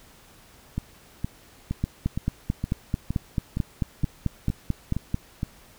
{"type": "two click trains", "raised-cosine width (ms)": 5, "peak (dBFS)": [-14, -11], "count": [11, 16], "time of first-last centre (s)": [[0.78, 5.431], [1.84, 5.144]], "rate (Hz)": [2.15, 4.54], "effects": ["pink hiss -53 dBFS RMS until 5.78 s"]}